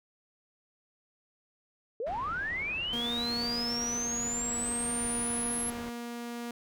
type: linear sweep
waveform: sine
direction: up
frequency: 421.3 to 11090 Hz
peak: -31 dBFS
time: 2-5.7 s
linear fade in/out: 2 ms
type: low-pass noise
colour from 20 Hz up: pink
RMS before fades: -45 dBFS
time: 2.06-5.9 s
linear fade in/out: 10 ms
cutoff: 2400 Hz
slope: 12 dB/octave
type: tone with tremolo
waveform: sawtooth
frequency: 237.5 Hz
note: A#3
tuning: 33 cents sharp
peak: -30 dBFS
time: 2.93-6.51 s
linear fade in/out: 2 ms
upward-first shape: sine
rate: 0.55 Hz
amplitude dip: 30%
effects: none